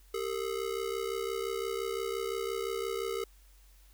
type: ring-modulated tone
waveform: square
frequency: 424.9 Hz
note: G#4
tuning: 40 cents sharp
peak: -30 dBFS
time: 0.14-3.24 s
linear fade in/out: 2 ms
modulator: 32.9 Hz
effects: added 47 Hz sine -56 dBFS peak until 3.93 s + white hiss -65 dBFS RMS until 3.93 s